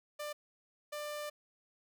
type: tone bursts at uneven times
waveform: sawtooth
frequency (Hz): 594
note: D5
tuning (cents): +20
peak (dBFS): -35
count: 2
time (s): 0.19-0.33 / 0.92-1.3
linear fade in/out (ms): 10
effects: none